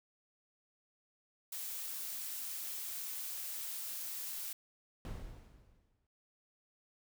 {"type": "noise", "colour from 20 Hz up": "blue", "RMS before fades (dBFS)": -42, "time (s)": [1.52, 4.53], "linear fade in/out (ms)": 5}
{"type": "noise with exponential decay", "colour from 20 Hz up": "brown", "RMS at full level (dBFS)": -40, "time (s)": [5.05, 6.07], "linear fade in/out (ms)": 1, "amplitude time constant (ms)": 220}
{"effects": []}